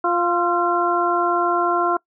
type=harmonic tone with a mistuned harmonic; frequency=349.2 Hz; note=F4; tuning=in tune; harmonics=1 / 2 / 3 / 4; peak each=-22 / -22 / -22 / -22 dBFS; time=0.04-1.97 s; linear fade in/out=5 ms; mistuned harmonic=4; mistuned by=-39 cents; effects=noise-tail reverb RT60 0.1 s tail -24 dB re dry